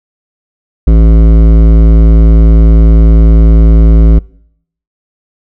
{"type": "tone with hard clipping", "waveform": "sine", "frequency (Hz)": 55, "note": "A1", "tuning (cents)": 0, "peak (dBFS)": -3, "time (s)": [0.87, 4.19], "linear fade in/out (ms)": 5, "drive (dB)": 14, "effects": ["noise-tail reverb RT60 0.7 s tail -24 dB re dry"]}